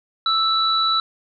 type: tone pair together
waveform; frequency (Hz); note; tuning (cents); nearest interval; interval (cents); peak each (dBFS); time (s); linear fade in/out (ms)
sine; 1318.5 / 3941; E6 / B7; 0 / -4; octave + perfect fifth; 1896; -19; 0.26-1; 2
effects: none